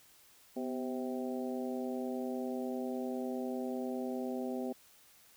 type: harmonic tone with a mistuned harmonic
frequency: 130 Hz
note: C3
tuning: 11 cents flat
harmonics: 2 / 3 / 4 / 5 / 6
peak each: -37 / -41 / -43 / -45 / -47 dBFS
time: 0.56-4.73 s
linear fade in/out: 10 ms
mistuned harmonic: 2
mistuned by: -68 cents
effects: white hiss -62 dBFS RMS until 5.36 s